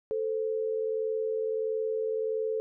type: tone pair together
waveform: sine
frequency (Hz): 440 / 521.5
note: A4 / C5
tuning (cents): 0 / -6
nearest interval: minor third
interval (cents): 294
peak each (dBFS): -28 / -35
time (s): 0.11-2.6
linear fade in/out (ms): 0
effects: none